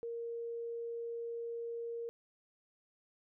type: tone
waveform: sine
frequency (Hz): 466.2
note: A#4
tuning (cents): 0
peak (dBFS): -38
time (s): 0.03-2.09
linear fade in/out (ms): 0
effects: none